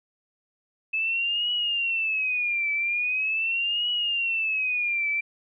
sine tone with vibrato, 2601 Hz, E7, 24 cents flat, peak -23 dBFS, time 0.93-5.21 s, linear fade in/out 10 ms, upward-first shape triangle, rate 0.42 Hz, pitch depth 210 cents each way, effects none

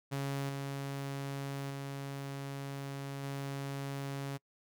sawtooth tone with level steps, 138.59 Hz, C#3, in tune, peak -30 / -33 / -35 / -33 dBFS, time 0.11-4.38 s, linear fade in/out 20 ms, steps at 0.49 / 1.7 / 3.23 s, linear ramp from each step 5 ms, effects noise-tail reverb RT60 0.1 s tail -26 dB re dry

